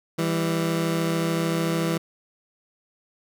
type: tone pair together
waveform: 20% pulse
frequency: 165.5 / 199.03 Hz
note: E3 / G3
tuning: +7 / +27 cents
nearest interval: minor third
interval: 320 cents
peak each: -18 / -25 dBFS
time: 0.18-1.98 s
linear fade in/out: 10 ms
effects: none